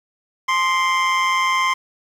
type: tone with amplitude modulation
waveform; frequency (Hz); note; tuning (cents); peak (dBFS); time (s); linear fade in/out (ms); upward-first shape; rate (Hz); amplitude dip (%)
25% pulse; 1046.5; C6; 0; -10; 0.48-1.74; 10; sine; 181; 45
effects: low-pass 5000 Hz 12 dB/octave + 7-bit